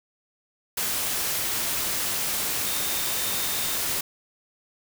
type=tone in noise; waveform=sine; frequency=3654 Hz; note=A#7; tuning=35 cents flat; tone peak=-37 dBFS; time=2.66-3.76 s; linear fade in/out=5 ms; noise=white; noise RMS=-27 dBFS; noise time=0.77-4.01 s; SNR=-13 dB; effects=none